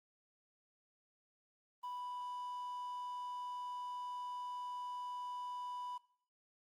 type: tone with quantisation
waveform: triangle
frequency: 987.8 Hz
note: B5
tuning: in tune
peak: -40 dBFS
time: 1.83-5.98 s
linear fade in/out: 10 ms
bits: 11
effects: noise-tail reverb RT60 0.5 s tail -18 dB re dry + Opus 32 kbps